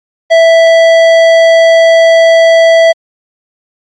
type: tone with tanh clipping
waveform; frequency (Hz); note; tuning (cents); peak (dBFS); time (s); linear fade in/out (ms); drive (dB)
sine; 659.3; E5; 0; -4; 0.3-2.93; 20; 14
effects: Opus 32 kbps